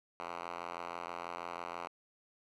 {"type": "tone with band-pass filter", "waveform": "5% pulse", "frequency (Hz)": 86.2, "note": "F2", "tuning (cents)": -22, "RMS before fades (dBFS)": -43, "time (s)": [0.2, 1.88], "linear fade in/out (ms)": 0, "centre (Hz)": 1300, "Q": 1.2, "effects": []}